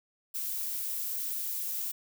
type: noise with amplitude modulation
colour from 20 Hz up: violet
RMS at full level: -32 dBFS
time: 0.34-1.92 s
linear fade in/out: 10 ms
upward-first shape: sine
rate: 230 Hz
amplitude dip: 50%
effects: none